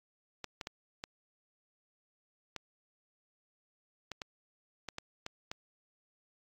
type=clicks; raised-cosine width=0.2 ms; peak=-22 dBFS; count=11; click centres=0.443 / 0.612 / 0.671 / 1.039 / 2.563 / 4.117 / 4.218 / 4.887 / 4.984 / 5.264 / 5.515 s; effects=AAC 48 kbps